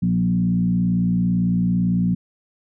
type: tone with frequency modulation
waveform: sine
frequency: 180 Hz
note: F#3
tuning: 47 cents flat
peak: -16 dBFS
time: 0.02-2.15 s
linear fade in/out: 10 ms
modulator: 57.9 Hz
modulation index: 0.84
effects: none